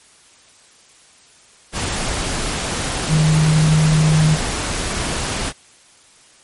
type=tone in noise; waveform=sine; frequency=155.56 Hz; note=D#3; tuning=in tune; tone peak=-11 dBFS; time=3.08-4.38 s; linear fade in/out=50 ms; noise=pink; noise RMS=-22 dBFS; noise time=1.72-5.53 s; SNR=+8 dB; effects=white hiss -49 dBFS RMS until 6.43 s + MP3 48 kbps